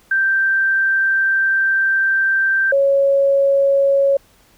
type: tone pair in turn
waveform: sine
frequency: 1568 / 553.1 Hz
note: G6 / C#5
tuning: 0 / -4 cents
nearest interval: octave + tritone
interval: 1804 cents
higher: first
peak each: -13 / -11 dBFS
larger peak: second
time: 0.11-2.72 / 2.72-4.17 s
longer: first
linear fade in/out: 5 ms
effects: pink hiss -53 dBFS RMS until 4.57 s